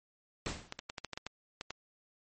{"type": "noise with exponential decay", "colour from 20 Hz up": "pink", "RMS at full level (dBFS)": -33, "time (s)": [0.46, 0.78], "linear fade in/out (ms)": 2, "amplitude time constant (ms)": 68}
{"type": "clicks", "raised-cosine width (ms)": 0.2, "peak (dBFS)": -21, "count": 10, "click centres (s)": [0.724, 0.791, 0.899, 0.982, 1.047, 1.133, 1.175, 1.266, 1.611, 1.706]}
{"effects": ["MP3 32 kbps"]}